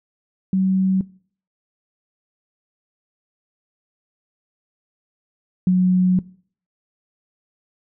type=tone pair in turn; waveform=sine; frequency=189.2 / 183.18 Hz; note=F#3 / F#3; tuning=+39 / -17 cents; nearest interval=minor second; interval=56 cents; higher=first; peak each=-15 / -12 dBFS; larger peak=second; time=0.53-1.01 / 5.67-6.19 s; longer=second; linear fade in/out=2 ms; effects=noise-tail reverb RT60 0.5 s tail -21 dB re dry